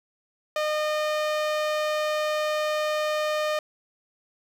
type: tone with low-pass filter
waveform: sawtooth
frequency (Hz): 610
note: D#5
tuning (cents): -34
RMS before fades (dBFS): -26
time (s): 0.56-3.59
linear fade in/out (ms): 2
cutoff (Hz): 5800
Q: 0.58
effects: 8-bit